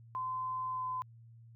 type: tone with pitch glide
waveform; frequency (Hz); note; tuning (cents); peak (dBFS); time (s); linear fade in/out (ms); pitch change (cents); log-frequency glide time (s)
sine; 1028 to 1019.7; C6 to C6; -31 to -45; -34; 0.15-1.02; 0; -14; 0.69-0.85
effects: added 115 Hz sine -53 dBFS peak until 1.55 s